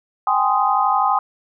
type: chord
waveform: sine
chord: Ab major seventh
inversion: third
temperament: just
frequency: 778.7 / 830.6 / 1038.3 / 1245.9 Hz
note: G5 / Ab5 / C6 / Eb6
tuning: -12 / 0 / -14 / +2 cents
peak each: -20 dBFS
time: 0.27-1.19 s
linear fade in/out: 2 ms
effects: none